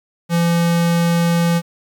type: tone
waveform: square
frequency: 170 Hz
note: F3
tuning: 46 cents flat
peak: -14 dBFS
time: 0.29-1.62 s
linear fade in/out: 50 ms
effects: 8-bit